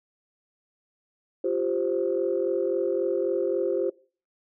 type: chord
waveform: sine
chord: F suspended second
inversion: none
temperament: just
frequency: 349.2 / 392.9 / 523.8 Hz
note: F4 / G4 / C5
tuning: 0 / +4 / +2 cents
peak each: -27 dBFS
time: 1.44-3.9 s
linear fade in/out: 5 ms
effects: noise-tail reverb RT60 0.4 s tail -21 dB re dry + tanh soft clip ceiling -14 dBFS